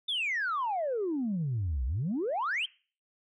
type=exponential two-way sweep; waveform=sine; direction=down then up; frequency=3629 to 58.27 to 3289 Hz; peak=-27 dBFS; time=0.08-2.66 s; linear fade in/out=10 ms; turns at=1.85 s; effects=noise-tail reverb RT60 0.4 s tail -23 dB re dry + tanh soft clip ceiling -25 dBFS